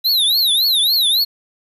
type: tone with vibrato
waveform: square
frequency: 3900 Hz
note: B7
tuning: 23 cents flat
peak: -13 dBFS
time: 0.04-1.25 s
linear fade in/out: 20 ms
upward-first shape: triangle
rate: 3.6 Hz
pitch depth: 240 cents each way
effects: resampled to 32000 Hz + 8-bit